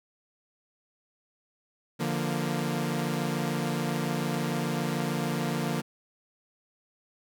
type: chord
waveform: sawtooth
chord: Bb major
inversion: first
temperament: equal with one note detuned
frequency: 146.83 / 173.71 / 233.1 Hz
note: D3 / F3 / Bb3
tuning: 0 / -9 / 0 cents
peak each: -28 dBFS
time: 1.99-5.82 s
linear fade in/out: 20 ms
effects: none